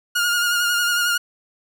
sawtooth tone with vibrato, 1424 Hz, F6, 33 cents sharp, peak -14 dBFS, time 0.15-1.18 s, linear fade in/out 10 ms, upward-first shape sine, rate 11 Hz, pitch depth 32 cents each way, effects none

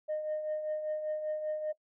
sine tone with tremolo, 614 Hz, D#5, 23 cents flat, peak -28 dBFS, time 0.08-1.73 s, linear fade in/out 20 ms, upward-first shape triangle, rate 5.1 Hz, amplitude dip 60%, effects noise-tail reverb RT60 0.1 s tail -18 dB re dry + tanh soft clip ceiling -28 dBFS

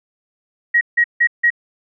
sine tone bursts, 1897 Hz, A#6, 30 cents sharp, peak -10 dBFS, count 4, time 0.74-1.504 s, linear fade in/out 10 ms, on 71 ms, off 160 ms, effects none

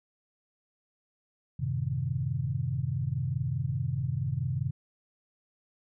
sine chord, F# diminished seventh, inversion none, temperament equal, 92.5 / 110 / 130.81 / 155.56 Hz, F#2 / A2 / C3 / Eb3, 0 / 0 / 0 / 0 cents, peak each -36 / -36 / -30 / -35 dBFS, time 1.59-4.71 s, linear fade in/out 10 ms, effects none

